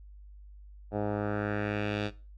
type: tone with low-pass filter sweep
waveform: 10% pulse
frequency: 103.83 Hz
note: G#2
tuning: in tune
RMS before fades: -32 dBFS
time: 0.91-2.11 s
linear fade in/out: 50 ms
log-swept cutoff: 750 to 3800 Hz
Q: 1.9
effects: noise-tail reverb RT60 0.3 s tail -17 dB re dry + added 50 Hz sine -47 dBFS peak until 2.37 s